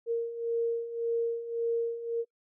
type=beating tone pair; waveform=sine; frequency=463 / 464.8 Hz; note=A#4 / A#4; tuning=-12 / -5 cents; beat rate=1.8 Hz; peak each=-34 / -29 dBFS; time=0.06-2.25 s; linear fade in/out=50 ms; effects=noise-tail reverb RT60 0.1 s tail -25 dB re dry